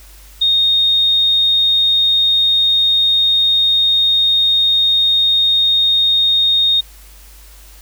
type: tone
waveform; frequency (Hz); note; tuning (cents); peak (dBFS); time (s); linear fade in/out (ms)
sine; 3700; A#7; -14; -10; 0.41-6.81; 10
effects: added 50 Hz sine -39 dBFS peak until 7.81 s + white hiss -44 dBFS RMS until 7.81 s